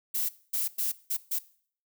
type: noise bursts at uneven times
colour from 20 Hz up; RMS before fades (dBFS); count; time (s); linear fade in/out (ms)
violet; -29; 5; 0.14-0.29 / 0.53-0.68 / 0.78-0.92 / 1.1-1.17 / 1.31-1.39; 10
effects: noise-tail reverb RT60 0.5 s tail -19 dB re dry